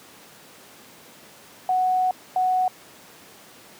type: tone bursts at uneven times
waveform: sine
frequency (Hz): 740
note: F#5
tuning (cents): 0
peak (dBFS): -18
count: 2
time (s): 1.69-2.11 / 2.36-2.68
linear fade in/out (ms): 2
effects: pink hiss -47 dBFS RMS until 3.79 s + high-pass 200 Hz 12 dB/octave